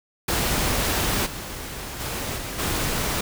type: noise with level steps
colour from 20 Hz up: pink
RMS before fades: -23 / -34 / -29 / -32 / -25 dBFS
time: 0.28-3.21 s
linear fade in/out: 5 ms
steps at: 1.25 / 1.99 / 2.36 / 2.58 s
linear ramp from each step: 20 ms
effects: none